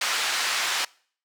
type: band-pass noise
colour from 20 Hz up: pink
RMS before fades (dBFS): -26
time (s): 0.01-0.85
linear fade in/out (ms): 5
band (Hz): 1300 to 6400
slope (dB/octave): 12
effects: noise-tail reverb RT60 0.5 s tail -24 dB re dry